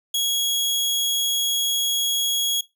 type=tone; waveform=sawtooth; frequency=3322 Hz; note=G#7; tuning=in tune; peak=-17 dBFS; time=0.14-2.61 s; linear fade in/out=5 ms; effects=noise-tail reverb RT60 0.2 s tail -18 dB re dry